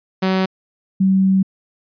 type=tone pair in turn; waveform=sawtooth / sine; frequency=188.6 / 191.12 Hz; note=F#3 / G3; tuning=+33 / -44 cents; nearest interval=unison; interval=23 cents; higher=second; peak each=-11 dBFS; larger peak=neither; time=0.22-0.46 / 1-1.43 s; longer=second; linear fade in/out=10 ms; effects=resampled to 11025 Hz